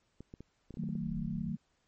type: clicks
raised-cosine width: 3 ms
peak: -33 dBFS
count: 9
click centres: 0.206 / 0.339 / 0.406 / 0.707 / 0.741 / 0.772 / 0.837 / 0.89 / 0.954 s
type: chord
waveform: sine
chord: D# diminished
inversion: none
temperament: just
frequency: 155.56 / 186.68 / 224 Hz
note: D#3 / F#3 / A3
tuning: 0 / +16 / +31 cents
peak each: -38 dBFS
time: 0.77-1.57 s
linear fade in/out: 20 ms
type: low-pass noise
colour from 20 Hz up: pink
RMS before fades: -46 dBFS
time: 0.99-1.54 s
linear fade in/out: 50 ms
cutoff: 150 Hz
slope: 48 dB/octave
effects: pink hiss -75 dBFS RMS until 1.87 s + MP3 32 kbps